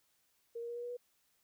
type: tone with pitch steps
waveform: sine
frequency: 466.2 / 470.5 / 474.9 / 479.3 / 483.8 / 488.2 Hz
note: A#4 / A#4 / A#4 / A#4 / B4 / B4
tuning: 0 / +16 / +32 / +48 / -36 / -20 cents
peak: -39 dBFS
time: 0.55-0.97 s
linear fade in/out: 10 ms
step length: 70 ms
effects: white hiss -75 dBFS RMS until 1.43 s